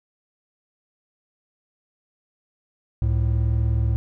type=tone pair together; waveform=triangle; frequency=68.98 / 109.5 Hz; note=C#2 / A2; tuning=-8 / -8 cents; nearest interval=minor sixth; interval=800 cents; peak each=-19 dBFS; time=3.02-3.96 s; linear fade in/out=0 ms; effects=none